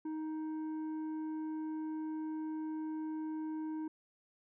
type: tone with tanh clipping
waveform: triangle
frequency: 312.7 Hz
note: D#4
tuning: 9 cents sharp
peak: -38 dBFS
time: 0.05-3.88 s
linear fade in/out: 5 ms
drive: 11 dB
effects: none